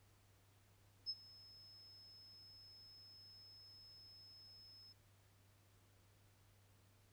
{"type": "tone with ADSR envelope", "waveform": "sine", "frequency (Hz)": 5190, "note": "E8", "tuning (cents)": -28, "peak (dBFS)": -38, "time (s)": [1.06, 4.93], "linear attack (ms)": 35, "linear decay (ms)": 45, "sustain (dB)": -21, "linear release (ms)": 12, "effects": ["added 99 Hz sine -70 dBFS peak until 7.12 s", "pink hiss -74 dBFS RMS until 7.12 s"]}